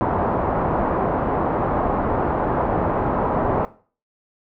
white low-pass noise, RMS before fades -21 dBFS, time 0.01-3.65 s, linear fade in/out 0 ms, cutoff 990 Hz, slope 24 dB/octave, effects noise-tail reverb RT60 0.4 s tail -17 dB re dry

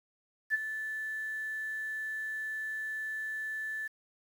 sine tone with ADSR envelope, 1749 Hz, A6, 11 cents flat, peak -23 dBFS, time 0.5-3.88 s, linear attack 42 ms, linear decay 22 ms, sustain -11 dB, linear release 11 ms, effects 9-bit

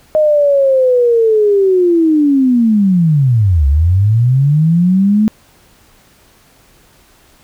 sine linear two-way sweep, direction down then up, 622.3 to 66.9 to 219 Hz, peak -7 dBFS, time 0.15-5.28 s, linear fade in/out 0 ms, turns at 3.67 s, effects pink hiss -48 dBFS RMS until 7.43 s

